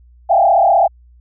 sine tone with frequency modulation, 734 Hz, F#5, 14 cents flat, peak -8 dBFS, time 0.29-0.88 s, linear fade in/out 20 ms, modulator 35.8 Hz, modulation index 2.3, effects added 60 Hz sine -43 dBFS peak until 1.2 s

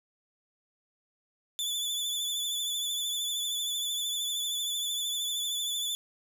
sawtooth tone with vibrato, 3479 Hz, A7, 20 cents flat, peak -27 dBFS, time 1.59-5.95 s, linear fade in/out 0 ms, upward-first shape triangle, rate 13 Hz, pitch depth 53 cents each way, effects none

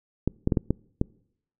clicks, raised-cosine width 3 ms, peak -9 dBFS, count 6, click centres 0.276 / 0.474 / 0.522 / 0.572 / 0.706 / 1.014 s, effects noise-tail reverb RT60 0.7 s tail -26 dB re dry

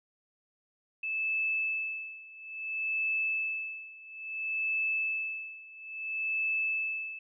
sine tone with tremolo, 2621 Hz, E7, 11 cents flat, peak -27 dBFS, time 1.03-7.19 s, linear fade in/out 5 ms, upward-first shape sine, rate 0.59 Hz, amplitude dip 90%, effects none

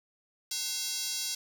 square tone with high-pass filter, 300.9 Hz, D4, 42 cents sharp, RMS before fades -34 dBFS, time 0.51-1.35 s, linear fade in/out 5 ms, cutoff 4800 Hz, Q 1.8, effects none

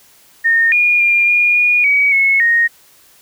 sine tone with pitch steps, 1834 / 2433 / 2403 / 2429 / 2443 / 2266 / 2189 / 1863 Hz, A#6 / D#7 / D7 / D#7 / D#7 / C#7 / C#7 / A#6, -29 / -39 / +39 / -42 / -32 / +37 / -22 / -2 cents, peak -9 dBFS, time 0.44-2.68 s, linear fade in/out 20 ms, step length 280 ms, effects white hiss -48 dBFS RMS until 3.21 s

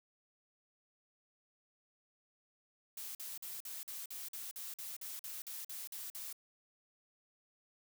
blue noise bursts, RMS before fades -45 dBFS, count 15, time 2.97-6.328 s, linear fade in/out 2 ms, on 180 ms, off 47 ms, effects none

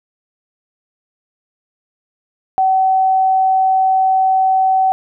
sine tone, 760 Hz, F#5, 46 cents sharp, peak -10 dBFS, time 2.58-4.92 s, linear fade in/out 0 ms, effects none

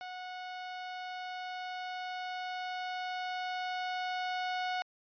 sawtooth tone with level ramp, 733 Hz, F#5, 16 cents flat, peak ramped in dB -37 to -28 dBFS, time 0.01-4.82 s, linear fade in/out 0 ms, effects resampled to 11025 Hz

